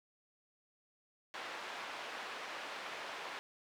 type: band-pass noise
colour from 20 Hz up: pink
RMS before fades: -45 dBFS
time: 1.34-3.39 s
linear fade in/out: 0 ms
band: 680 to 3100 Hz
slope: 12 dB/octave
effects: none